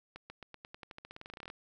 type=accelerating click train; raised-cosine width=0.3 ms; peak=-30 dBFS; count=22; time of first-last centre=0.16-1.501 s; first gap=140 ms; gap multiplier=0.91; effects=none